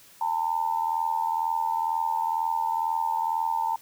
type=tone with amplitude modulation; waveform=sine; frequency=901 Hz; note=A5; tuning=41 cents sharp; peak=-20 dBFS; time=0.21-3.76 s; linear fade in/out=5 ms; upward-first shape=sine; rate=82.1 Hz; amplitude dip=80%; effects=white hiss -53 dBFS RMS until 3.81 s